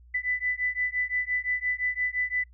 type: beating tone pair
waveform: sine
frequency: 1990 / 1995.8 Hz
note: B6 / B6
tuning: +13 / +18 cents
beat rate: 5.8 Hz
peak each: -29 dBFS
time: 0.14-2.44 s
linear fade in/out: 10 ms
effects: noise-tail reverb RT60 0.1 s tail -25 dB re dry + added 60 Hz sine -50 dBFS peak until 2.53 s